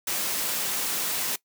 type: noise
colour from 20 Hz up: white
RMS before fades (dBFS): -28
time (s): 0.07-1.36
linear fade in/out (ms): 5
effects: noise-tail reverb RT60 0.1 s tail -20 dB re dry + high-pass 150 Hz 12 dB/octave